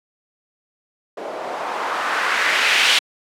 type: noise with low-pass filter sweep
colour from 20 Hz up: blue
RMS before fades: -20 dBFS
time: 1.17-2.99 s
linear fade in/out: 5 ms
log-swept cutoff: 530 to 3100 Hz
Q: 1.7
effects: high-pass 300 Hz 12 dB/octave